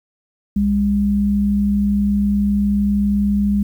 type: tone pair together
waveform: sine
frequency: 63.59 / 203.1 Hz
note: C2 / G#3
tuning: -49 / -38 cents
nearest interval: octave + minor sixth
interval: 2011 cents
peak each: -23 / -14 dBFS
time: 0.56-3.63 s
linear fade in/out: 5 ms
effects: 8-bit